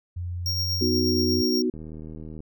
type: tone with pitch glide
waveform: sine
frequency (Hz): 88.1 to 88.61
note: F2 to F2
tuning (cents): +16 to +26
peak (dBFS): -28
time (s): 0.16-1.42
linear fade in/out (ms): 10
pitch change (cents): +10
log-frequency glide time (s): 0.28-1.05
type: tone with tremolo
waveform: square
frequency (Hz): 5570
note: F8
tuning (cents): -5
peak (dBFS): -24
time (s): 0.46-1.62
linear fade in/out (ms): 2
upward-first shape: triangle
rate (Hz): 8.4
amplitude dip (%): 40
type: chord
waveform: sine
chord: B major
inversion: none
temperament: equal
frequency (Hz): 246.9 / 311.1 / 370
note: B3 / D#4 / F#4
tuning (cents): 0 / 0 / 0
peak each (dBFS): -25 / -28 / -25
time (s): 0.81-1.7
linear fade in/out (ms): 5
type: click train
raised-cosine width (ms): 3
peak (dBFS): -27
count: 53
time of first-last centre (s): 1.74-2.404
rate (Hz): 78.3
effects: none